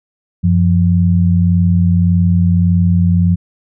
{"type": "tone pair together", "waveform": "sine", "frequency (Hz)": [92.5, 174.23], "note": ["F#2", "F3"], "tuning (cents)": [0, -4], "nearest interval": "major seventh", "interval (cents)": 1096, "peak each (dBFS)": -11, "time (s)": [0.43, 3.36], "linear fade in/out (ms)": 20, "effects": []}